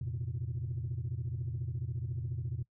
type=chord; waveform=sine; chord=F suspended fourth; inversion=none; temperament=equal with one note detuned; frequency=86.65 / 116.54 / 130.81 Hz; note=F2 / Bb2 / C3; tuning=-13 / 0 / 0 cents; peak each=-39 / -36 / -37 dBFS; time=0.01-2.63 s; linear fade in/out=5 ms; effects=noise-tail reverb RT60 0.1 s tail -21 dB re dry + tanh soft clip ceiling -29 dBFS